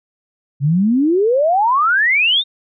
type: exponential sweep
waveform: sine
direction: up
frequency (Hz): 132.9 to 3746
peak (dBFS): -11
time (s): 0.6-2.44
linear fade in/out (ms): 50
effects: none